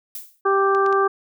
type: noise with exponential decay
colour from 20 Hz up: violet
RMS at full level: -29 dBFS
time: 0.15-0.41 s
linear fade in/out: 2 ms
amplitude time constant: 56 ms
type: harmonic tone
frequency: 392 Hz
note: G4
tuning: in tune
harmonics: 1 / 2 / 3 / 4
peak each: -18 / -25 / -19 / -27 dBFS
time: 0.45-1.08 s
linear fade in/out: 10 ms
type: clicks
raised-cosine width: 0.2 ms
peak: -20 dBFS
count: 3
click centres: 0.749 / 0.863 / 0.927 s
effects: none